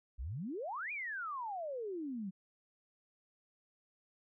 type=exponential two-way sweep; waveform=sine; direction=up then down; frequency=51.91 to 2489 to 181.1 Hz; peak=-38 dBFS; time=0.18-2.31 s; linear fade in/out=20 ms; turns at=0.92 s; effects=none